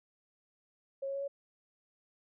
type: tone with pitch steps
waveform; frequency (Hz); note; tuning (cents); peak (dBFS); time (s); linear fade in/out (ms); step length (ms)
sine; 545 / 549.7 / 554.5 / 559.4; C#5 / C#5 / C#5 / C#5; -29 / -15 / 0 / +16; -34; 1.02-1.28; 10; 65
effects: none